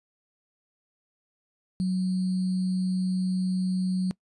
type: tone with sample-and-hold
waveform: sine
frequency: 185 Hz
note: F#3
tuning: in tune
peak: -23 dBFS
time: 1.8-4.11 s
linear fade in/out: 0 ms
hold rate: 4410 Hz
effects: noise-tail reverb RT60 0.1 s tail -22 dB re dry + resampled to 24000 Hz